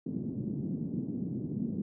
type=band-pass noise; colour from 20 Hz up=pink; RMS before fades=-35 dBFS; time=0.06-1.82 s; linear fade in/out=5 ms; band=150 to 280 Hz; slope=24 dB/octave; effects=none